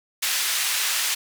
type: band-pass noise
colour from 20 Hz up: pink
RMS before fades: -24 dBFS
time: 0.22-1.15 s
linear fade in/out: 10 ms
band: 2000 to 16000 Hz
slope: 12 dB/octave
effects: none